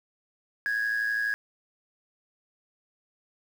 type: tone with amplitude modulation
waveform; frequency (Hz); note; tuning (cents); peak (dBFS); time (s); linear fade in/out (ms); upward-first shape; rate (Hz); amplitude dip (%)
sine; 1656; G#6; -5; -20; 0.66-1.34; 0; sine; 112; 70
effects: tanh soft clip ceiling -22 dBFS + 8-bit